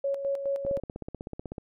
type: tone with tremolo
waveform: sine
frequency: 554.4 Hz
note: C#5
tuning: in tune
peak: -25 dBFS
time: 0.04-0.8 s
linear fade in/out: 5 ms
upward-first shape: square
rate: 4.8 Hz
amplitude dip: 55%
type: click train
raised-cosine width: 2 ms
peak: -23 dBFS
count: 16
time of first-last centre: 0.65-1.582 s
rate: 16.1 Hz
effects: none